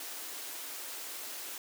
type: high-pass noise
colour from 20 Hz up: white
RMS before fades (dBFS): -42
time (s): 0-1.58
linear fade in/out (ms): 2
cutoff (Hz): 260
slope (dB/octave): 48
effects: none